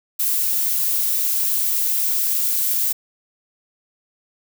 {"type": "noise", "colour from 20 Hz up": "violet", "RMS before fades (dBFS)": -20, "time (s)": [0.19, 2.93], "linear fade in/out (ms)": 10, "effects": []}